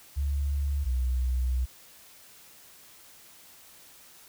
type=tone pair in turn; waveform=sine; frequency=70.7 / 62.99 Hz; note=C#2 / B1; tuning=+35 / +35 cents; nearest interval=major second; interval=200 cents; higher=first; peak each=-25 / -24 dBFS; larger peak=second; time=0.16-0.85 / 0.85-1.66 s; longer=second; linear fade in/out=20 ms; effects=white hiss -53 dBFS RMS until 4.28 s